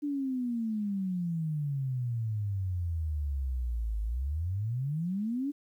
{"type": "exponential two-way sweep", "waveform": "sine", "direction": "down then up", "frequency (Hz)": [295.7, 51.91, 295.7], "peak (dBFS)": -29, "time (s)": [0.02, 5.52], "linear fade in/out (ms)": 20, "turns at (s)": 4.01, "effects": ["11-bit"]}